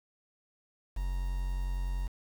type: tone with quantisation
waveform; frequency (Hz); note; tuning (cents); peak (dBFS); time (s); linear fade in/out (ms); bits
triangle; 45.41; F#1; -32; -28; 0.96-2.08; 10; 8
effects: none